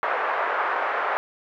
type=band-pass noise; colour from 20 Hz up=white; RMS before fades=-25 dBFS; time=0.03-1.17 s; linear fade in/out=0 ms; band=500 to 1600 Hz; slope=24 dB/octave; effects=none